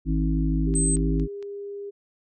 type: harmonic tone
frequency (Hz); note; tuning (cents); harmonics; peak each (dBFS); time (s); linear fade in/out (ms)
53.1; G#1; +39; 1 / 3 / 5 / 6; -23 / -26 / -27 / -31; 0.05-1.28; 50
type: tone with pitch glide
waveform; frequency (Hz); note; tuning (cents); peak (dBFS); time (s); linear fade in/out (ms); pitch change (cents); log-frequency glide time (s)
sine; 391.1 to 403.5; G4 to G#4; -4 to -50; -32; 0.66-1.91; 20; +54; 0.84-1.27
type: click train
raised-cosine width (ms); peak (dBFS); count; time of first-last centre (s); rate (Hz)
0.2; -31; 4; 0.74-1.426; 4.37
type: tone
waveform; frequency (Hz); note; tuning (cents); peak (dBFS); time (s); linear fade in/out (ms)
sine; 8210; C9; -34; -23; 0.75-0.96; 5
effects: none